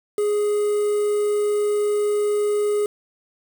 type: tone with quantisation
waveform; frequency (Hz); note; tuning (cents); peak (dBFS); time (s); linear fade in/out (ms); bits
triangle; 415.8; G#4; +2; -16; 0.18-2.86; 2; 6
effects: none